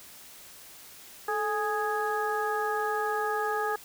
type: harmonic tone with a mistuned harmonic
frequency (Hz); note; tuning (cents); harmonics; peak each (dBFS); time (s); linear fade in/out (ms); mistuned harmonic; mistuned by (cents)
415.3; G#4; 0; 1 / 2 / 3 / 4; -31 / -31 / -33 / -34; 1.28-3.76; 5; 1; +73
effects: white hiss -49 dBFS RMS until 3.84 s